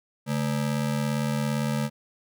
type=ring-modulated tone; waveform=square; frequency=180 Hz; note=F#3; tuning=47 cents flat; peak=-22 dBFS; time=0.26-1.9 s; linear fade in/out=50 ms; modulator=38.8 Hz; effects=none